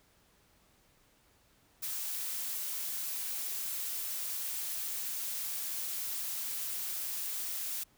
blue noise, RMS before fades -37 dBFS, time 1.82-7.84 s, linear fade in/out 10 ms, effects pink hiss -67 dBFS RMS until 7.97 s

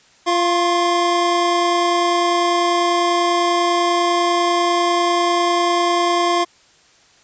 square tone cluster, 346.3 / 694 / 1069 Hz, F4 / F5 / C6, -15 / -11 / +37 cents, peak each -20 dBFS, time 0.26-6.45 s, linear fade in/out 20 ms, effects white hiss -52 dBFS RMS until 7.23 s + resampled to 16000 Hz

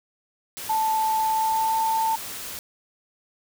white noise, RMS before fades -35 dBFS, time 0.57-2.59 s, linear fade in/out 0 ms
sine tone with pitch glide, 880 to 892.3 Hz, A5 to A5, 0 to +24 cents, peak -20 dBFS, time 0.69-2.16 s, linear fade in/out 10 ms, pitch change +24 cents, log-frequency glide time 1.31-1.8 s
effects none

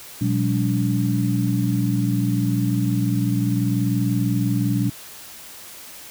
sine tone cluster, 120.6 / 181.3 / 201.5 / 287.2 Hz, B2 / F#3 / G3 / D4, -41 / -35 / +48 / -39 cents, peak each -21 / -25 / -25 / -24 dBFS, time 0.21-4.9 s, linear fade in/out 5 ms, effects white hiss -40 dBFS RMS until 6.1 s

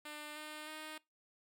5% pulse tone with pitch steps, 299.6 / 304.7 / 309.8 Hz, D4 / D#4 / D#4, +35 / -36 / -7 cents, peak -34 dBFS, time 0.05-0.98 s, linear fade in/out 5 ms, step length 310 ms, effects noise-tail reverb RT60 0.2 s tail -22 dB re dry

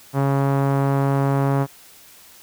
sawtooth tone with low-pass filter, 138.1 Hz, C#3, 6 cents flat, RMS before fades -19 dBFS, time 0.13-1.67 s, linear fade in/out 50 ms, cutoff 1100 Hz, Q 1.3, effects white hiss -47 dBFS RMS until 2.42 s

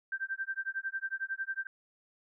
sine tone with tremolo, 1568 Hz, G6, in tune, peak -30 dBFS, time 0.12-1.67 s, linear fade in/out 2 ms, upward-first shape sine, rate 11 Hz, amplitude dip 100%, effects none

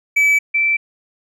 triangle / sine tone pair in turn, 2298 / 2331 Hz, D7 / D7, -38 / -14 cents, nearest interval unison, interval 24 cents, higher second, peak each -9 / -13 dBFS, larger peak first, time 0.16-0.39 / 0.54-0.77 s, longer neither, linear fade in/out 10 ms, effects none

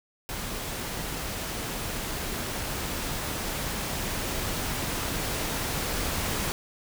pink noise with level ramp, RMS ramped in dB -34 to -29 dBFS, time 0.29-6.52 s, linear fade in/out 0 ms, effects none

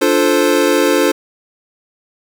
square chord, D minor seventh, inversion none, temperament equal, 293.7 / 349.2 / 440 / 523.3 Hz, D4 / F4 / A4 / C5, 0 / 0 / 0 / 0 cents, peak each -17 dBFS, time 0.01-1.12 s, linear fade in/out 10 ms, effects none

